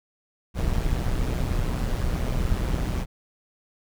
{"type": "noise with amplitude modulation", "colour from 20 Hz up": "brown", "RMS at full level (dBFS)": -22, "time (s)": [0.54, 3.06], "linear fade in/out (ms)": 50, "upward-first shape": "sine", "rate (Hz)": 124, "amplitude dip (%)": 60, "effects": []}